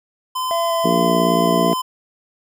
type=tone; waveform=square; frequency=1024 Hz; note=C6; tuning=38 cents flat; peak=-21 dBFS; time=0.35-1.82 s; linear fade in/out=10 ms
type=tone with vibrato; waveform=triangle; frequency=670 Hz; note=E5; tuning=28 cents sharp; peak=-17 dBFS; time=0.51-1.73 s; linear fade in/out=0 ms; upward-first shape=square; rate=2.6 Hz; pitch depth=11 cents each way
type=harmonic tone; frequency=58.27 Hz; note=A#1; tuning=in tune; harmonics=3 / 4 / 5 / 6 / 7 / 8; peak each=-21 / -22 / -23 / -24 / -24 / -25 dBFS; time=0.84-1.74 s; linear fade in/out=10 ms
effects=none